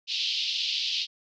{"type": "band-pass noise", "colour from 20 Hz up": "pink", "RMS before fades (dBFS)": -29, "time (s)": [0.07, 1.07], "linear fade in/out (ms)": 50, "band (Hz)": [2800, 5000], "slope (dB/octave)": 48, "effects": []}